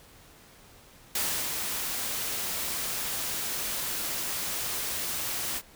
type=noise with ADSR envelope; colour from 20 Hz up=white; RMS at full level=-28 dBFS; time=1.15-5.62 s; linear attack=4 ms; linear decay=320 ms; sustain=-4 dB; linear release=51 ms; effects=pink hiss -54 dBFS RMS until 5.75 s